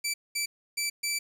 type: tone bursts at uneven times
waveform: 15% pulse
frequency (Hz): 2324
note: D7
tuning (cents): -19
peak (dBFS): -21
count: 4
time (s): 0.04-0.14 / 0.35-0.46 / 0.77-0.9 / 1.03-1.19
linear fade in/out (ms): 10
effects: 9-bit